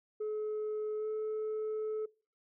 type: tone with pitch glide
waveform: sine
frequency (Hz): 427.5 to 432.5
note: A4 to A4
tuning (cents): -50 to -30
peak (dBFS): -31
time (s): 0.2-2.06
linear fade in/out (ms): 10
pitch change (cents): +20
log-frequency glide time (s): 0.97-1.07
effects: noise-tail reverb RT60 0.4 s tail -25 dB re dry + tanh soft clip ceiling -32 dBFS